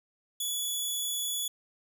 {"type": "tone", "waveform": "15% pulse", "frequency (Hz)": 3413, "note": "G#7", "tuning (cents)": 47, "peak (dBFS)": -23, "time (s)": [0.4, 1.48], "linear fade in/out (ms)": 5, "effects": []}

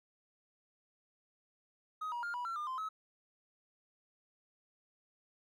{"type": "tone with pitch steps", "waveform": "triangle", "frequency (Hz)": [1258, 957, 1407, 976, 1355, 1205, 1038, 1286], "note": ["D#6", "A#5", "F6", "B5", "E6", "D6", "C6", "E6"], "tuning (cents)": [19, 45, 12, -21, 47, 44, -14, -43], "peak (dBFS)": -34, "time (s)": [2.01, 2.89], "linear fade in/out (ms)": 10, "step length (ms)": 110, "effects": ["tanh soft clip ceiling -31 dBFS"]}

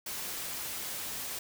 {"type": "noise", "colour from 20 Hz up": "white", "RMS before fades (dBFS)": -38, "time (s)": [0.06, 1.39], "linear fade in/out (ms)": 5, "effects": []}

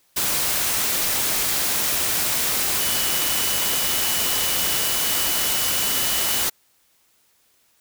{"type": "tone in noise", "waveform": "sine", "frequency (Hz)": 2960, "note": "F#7", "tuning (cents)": 0, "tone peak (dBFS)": -30, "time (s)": [2.79, 6.44], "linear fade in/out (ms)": 10, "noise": "white", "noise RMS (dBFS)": -22, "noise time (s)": [0.16, 6.5], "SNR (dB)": -11, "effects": ["white hiss -62 dBFS RMS until 7.8 s"]}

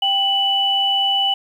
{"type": "tone pair together", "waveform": "sine", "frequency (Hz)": [788, 2971], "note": ["G5", "F#7"], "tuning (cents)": [9, 6], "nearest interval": "octave + major seventh", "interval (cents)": 2297, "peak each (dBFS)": [-21, -16], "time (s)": [0.02, 1.34], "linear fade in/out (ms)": 5, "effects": ["8-bit"]}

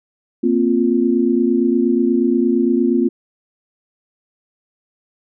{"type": "chord", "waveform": "sine", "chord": "Bb suspended second", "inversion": "none", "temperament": "equal", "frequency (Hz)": [233.1, 261.6, 349.2], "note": ["Bb3", "C4", "F4"], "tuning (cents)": [0, 0, 0], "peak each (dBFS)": -17, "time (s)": [0.43, 3.09], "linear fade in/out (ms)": 10, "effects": []}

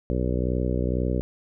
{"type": "harmonic tone", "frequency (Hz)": 62.1, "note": "B1", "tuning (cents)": 10, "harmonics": [1, 2, 3, 4, 5, 6, 7, 8, 9], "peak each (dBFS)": [-26, -29, -31, -32, -33, -34, -34, -35, -36], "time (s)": [0.1, 1.21], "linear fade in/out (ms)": 0, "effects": []}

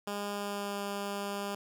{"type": "tone with pitch glide", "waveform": "10% pulse", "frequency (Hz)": [203.7, 201.2], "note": ["G#3", "G3"], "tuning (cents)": [-33, 45], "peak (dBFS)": -26, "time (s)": [0.07, 1.55], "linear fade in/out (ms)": 5, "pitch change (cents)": -22, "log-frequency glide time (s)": [0.31, 0.83], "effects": []}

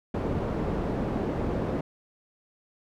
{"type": "low-pass noise", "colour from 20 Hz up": "white", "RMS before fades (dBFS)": -29, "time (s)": [0.14, 1.81], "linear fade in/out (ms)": 5, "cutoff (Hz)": 430, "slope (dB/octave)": 12, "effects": []}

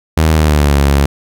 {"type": "tone with pitch glide", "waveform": "sawtooth", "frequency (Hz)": [79.2, 70.15], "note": ["D#2", "C#2"], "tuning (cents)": [31, 21], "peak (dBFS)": -4, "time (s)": [0.17, 1.06], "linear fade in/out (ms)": 5, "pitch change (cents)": -210, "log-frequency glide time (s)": [0.33, 0.78], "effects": []}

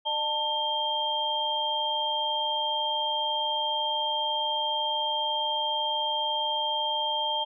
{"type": "tone cluster", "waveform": "sine", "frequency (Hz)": [605, 891, 3187], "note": ["D#5", "A5", "G7"], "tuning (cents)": [-49, 22, 28], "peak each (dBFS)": [-35, -29, -28], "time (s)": [0.05, 7.45], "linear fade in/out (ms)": 20, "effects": []}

